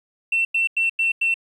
sine tone bursts, 2697 Hz, E7, 39 cents sharp, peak -16 dBFS, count 5, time 0.32-1.342 s, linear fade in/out 5 ms, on 130 ms, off 93 ms, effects tanh soft clip ceiling -13 dBFS + 9-bit

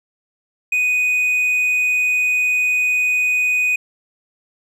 triangle tone, 2489 Hz, D#7, in tune, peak -13 dBFS, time 0.72-3.76 s, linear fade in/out 5 ms, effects none

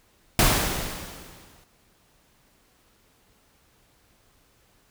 pink noise with exponential decay, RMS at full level -17 dBFS, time 0.39-1.64 s, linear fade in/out 1 ms, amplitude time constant 270 ms, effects pink hiss -62 dBFS RMS until 4.9 s

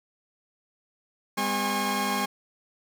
sawtooth tone cluster, 202.1 / 253.8 / 817 / 1083 Hz, G#3 / B3 / G#5 / C#6, -47 / +47 / -29 / -41 cents, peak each -27 / -30 / -26 / -26 dBFS, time 1.37-2.26 s, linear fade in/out 10 ms, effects none

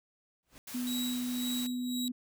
pink noise with exponential growth, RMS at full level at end -49 dBFS, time 0.43-0.58 s, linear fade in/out 0 ms, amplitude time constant 32 ms
white noise, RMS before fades -44 dBFS, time 0.67-1.67 s, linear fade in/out 5 ms
sine tone, 247.6 Hz, B3, 5 cents sharp, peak -32 dBFS, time 0.74-2.12 s, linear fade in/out 10 ms
sawtooth tone with tremolo, 3859 Hz, B7, 41 cents flat, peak -32 dBFS, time 0.87-2.08 s, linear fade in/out 0 ms, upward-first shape sine, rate 1.9 Hz, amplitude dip 80%
effects none

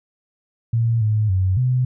sine tone with pitch steps, 115.4 / 107.5 / 93.7 / 126.7 Hz, A#2 / A2 / F#2 / B2, -17 / -40 / +22 / +45 cents, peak -15 dBFS, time 0.73-1.85 s, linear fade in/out 5 ms, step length 280 ms, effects none

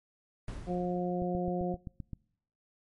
brown noise with exponential decay, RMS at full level -37 dBFS, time 0.48-1.45 s, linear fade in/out 1 ms, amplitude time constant 210 ms
harmonic tone, 178.5 Hz, F3, 38 cents sharp, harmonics 1 / 2 / 3 / 4, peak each -32 / -35 / -37 / -38 dBFS, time 0.66-1.77 s, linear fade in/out 50 ms
click train, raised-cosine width 5 ms, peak -27 dBFS, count 8, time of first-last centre 1.22-2.133 s, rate 7.67 Hz
effects noise-tail reverb RT60 0.7 s tail -25 dB re dry + MP3 48 kbps

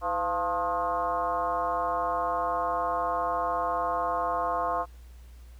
sine tone with frequency modulation, 880 Hz, A5, in tune, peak -25 dBFS, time 0.01-4.86 s, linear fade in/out 50 ms, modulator 186 Hz, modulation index 1.9, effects added 60 Hz sine -45 dBFS peak until 5.59 s + pink hiss -61 dBFS RMS until 5.59 s

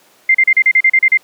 sine tone bursts, 2093 Hz, C7, in tune, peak -6 dBFS, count 10, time 0.29-1.174 s, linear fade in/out 5 ms, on 56 ms, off 36 ms, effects pink hiss -49 dBFS RMS until 1.23 s + high-pass 300 Hz 12 dB/octave

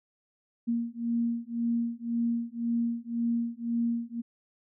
sine beating tone pair, 233.1 / 235 Hz, A#3 / A#3, 0 / +14 cents, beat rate 1.9 Hz, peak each -30 dBFS, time 0.67-4.22 s, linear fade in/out 20 ms, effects none

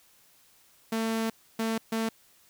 sawtooth tone bursts at uneven times, 224.3 Hz, A3, 34 cents sharp, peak -23 dBFS, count 3, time 0.92-1.3 / 1.59-1.78 / 1.92-2.09 s, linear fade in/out 5 ms, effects white hiss -61 dBFS RMS until 2.49 s

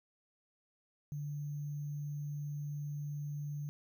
sine tone with sample-and-hold, 146.2 Hz, D3, 7 cents flat, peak -37 dBFS, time 1.12-3.69 s, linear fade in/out 0 ms, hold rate 6300 Hz, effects none

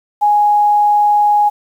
sine tone, 830.6 Hz, G#5, in tune, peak -8 dBFS, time 0.21-1.5 s, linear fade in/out 20 ms, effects 7-bit

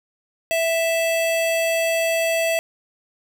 square tone pair together, 659.2 / 2637 Hz, E5 / E7, 0 / 0 cents, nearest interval 2 octaves, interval 2400 cents, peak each -20 / -26 dBFS, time 0.51-2.59 s, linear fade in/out 0 ms, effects none

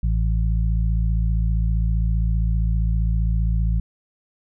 harmonic tone, 55.2 Hz, A1, 6 cents sharp, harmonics 1 / 2 / 3, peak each -18 / -25 / -28 dBFS, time 0.03-3.8 s, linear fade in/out 5 ms, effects none

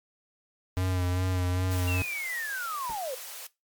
square tone with vibrato, 91.3 Hz, F#2, 23 cents flat, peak -26 dBFS, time 0.77-2.02 s, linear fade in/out 0 ms, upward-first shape sine, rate 2.5 Hz, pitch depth 31 cents each way
white high-pass noise, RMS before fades -41 dBFS, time 1.71-3.47 s, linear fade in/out 5 ms, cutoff 450 Hz, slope 96 dB/octave
sine linear sweep, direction down, 2794 to 481.9 Hz, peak -31 dBFS, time 1.87-3.15 s, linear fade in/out 10 ms
pink noise with exponential decay, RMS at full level -40 dBFS, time 2.89-3.04 s, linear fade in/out 5 ms, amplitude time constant 32 ms
effects noise-tail reverb RT60 0.2 s tail -18 dB re dry + MP3 96 kbps

